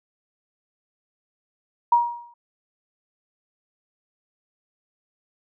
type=tone with exponential decay; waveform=sine; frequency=950 Hz; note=A#5; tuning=33 cents sharp; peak=-11 dBFS; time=1.92-2.34 s; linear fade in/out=5 ms; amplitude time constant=91 ms; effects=none